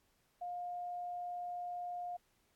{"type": "tone", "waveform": "sine", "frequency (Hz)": 709, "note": "F5", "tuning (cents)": 26, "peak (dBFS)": -39, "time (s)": [0.41, 2.17], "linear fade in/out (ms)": 10, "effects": ["pink hiss -75 dBFS RMS until 2.55 s", "AAC 64 kbps"]}